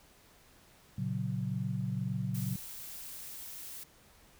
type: chord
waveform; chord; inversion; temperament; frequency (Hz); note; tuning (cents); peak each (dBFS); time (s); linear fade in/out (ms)
sine; F# major; first; equal; 116.54 / 138.59 / 185; A#2 / C#3 / F#3; 0 / 0 / 0; -36; 0.98-2.56; 5
type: noise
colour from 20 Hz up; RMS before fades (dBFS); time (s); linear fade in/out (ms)
blue; -45; 2.34-3.84; 10
effects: pink hiss -61 dBFS RMS until 4.39 s